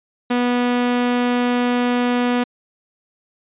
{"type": "tone", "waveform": "sawtooth", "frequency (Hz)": 244.7, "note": "B3", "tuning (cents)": -16, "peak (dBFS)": -12, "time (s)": [0.3, 2.44], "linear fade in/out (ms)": 10, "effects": ["resampled to 8000 Hz"]}